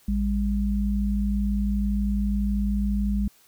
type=tone pair together; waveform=sine; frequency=56.08 / 202 Hz; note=A1 / G#3; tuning=+34 / -48 cents; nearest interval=octave + minor seventh; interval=2218 cents; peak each=-24 dBFS; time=0.08-3.28 s; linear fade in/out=5 ms; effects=white hiss -58 dBFS RMS until 3.47 s